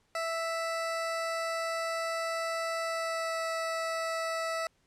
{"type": "tone with pitch glide", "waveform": "20% pulse", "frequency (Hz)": [659.3, 654.4], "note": ["E5", "E5"], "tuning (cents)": [0, -13], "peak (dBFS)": -26, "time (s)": [0.15, 4.67], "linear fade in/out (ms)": 2, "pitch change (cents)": -13, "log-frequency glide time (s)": [2.82, 3.41], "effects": ["pink hiss -71 dBFS RMS until 4.86 s", "low-pass 9000 Hz 12 dB/octave"]}